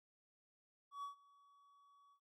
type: tone with ADSR envelope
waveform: triangle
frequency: 1132 Hz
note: C#6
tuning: 36 cents sharp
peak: -40 dBFS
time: 0.91-2.2 s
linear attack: 120 ms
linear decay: 120 ms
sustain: -24 dB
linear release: 79 ms
effects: MP3 64 kbps